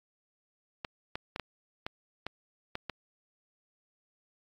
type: clicks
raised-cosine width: 0.3 ms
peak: -19 dBFS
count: 8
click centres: 0.848 / 1.155 / 1.361 / 1.397 / 1.865 / 2.266 / 2.754 / 2.897 s
effects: AAC 48 kbps